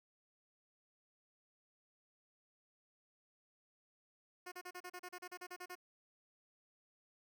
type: tone bursts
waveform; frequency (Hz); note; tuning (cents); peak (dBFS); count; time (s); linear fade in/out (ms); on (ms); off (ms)
10% pulse; 360; F#4; -47; -38; 14; 4.46-5.754; 10; 59; 36
effects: none